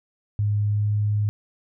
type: tone with pitch glide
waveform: sine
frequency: 103.83 to 104.49 Hz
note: G#2 to G#2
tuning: 0 to +11 cents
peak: -19 dBFS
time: 0.39-1.29 s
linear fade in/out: 0 ms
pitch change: +11 cents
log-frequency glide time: 0.68-0.86 s
effects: none